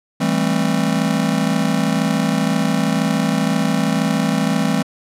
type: chord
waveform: square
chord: A minor seventh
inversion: second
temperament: just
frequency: 165 / 198 / 220 / 264 Hz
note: E3 / G3 / A3 / C4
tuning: +2 / +18 / 0 / +16 cents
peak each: -22 dBFS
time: 0.2-4.83 s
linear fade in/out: 10 ms
effects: low-pass 11000 Hz 12 dB/octave